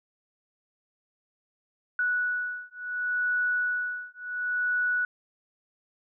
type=beating tone pair; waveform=sine; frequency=1473 / 1473.7 Hz; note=F#6 / F#6; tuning=-8 / -7 cents; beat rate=0.7 Hz; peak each=-29 dBFS; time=1.99-5.05 s; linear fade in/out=2 ms; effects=none